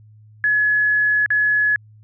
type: tone with dropouts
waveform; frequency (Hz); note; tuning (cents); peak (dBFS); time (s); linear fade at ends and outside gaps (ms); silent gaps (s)
sine; 1697; G#6; +37; -14; 0.44-1.76; 1; 1.261-1.304
effects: added 107 Hz sine -44 dBFS peak until 2.03 s